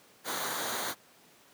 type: noise with comb filter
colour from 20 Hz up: pink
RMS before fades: -34 dBFS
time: 0.24-0.95 s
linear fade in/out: 50 ms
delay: 0.38 ms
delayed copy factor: -0.6
effects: pink hiss -59 dBFS RMS until 1.53 s + high-pass 200 Hz 12 dB/octave